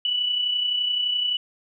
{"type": "tone with amplitude modulation", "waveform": "sine", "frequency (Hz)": 2960, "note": "F#7", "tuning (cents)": 0, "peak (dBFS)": -19, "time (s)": [0.05, 1.37], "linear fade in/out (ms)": 2, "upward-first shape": "sine", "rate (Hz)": 31.7, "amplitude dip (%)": 45, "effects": []}